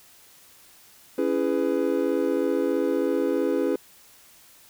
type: chord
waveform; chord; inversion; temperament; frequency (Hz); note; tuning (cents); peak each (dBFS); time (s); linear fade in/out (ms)
triangle; C# minor seventh; none; just; 277.2 / 332.6 / 415.8 / 498.9; C#4 / E4 / G#4 / B4; 0 / +16 / +2 / +17; -25; 1.18-3.76; 5
effects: white hiss -53 dBFS RMS until 4.69 s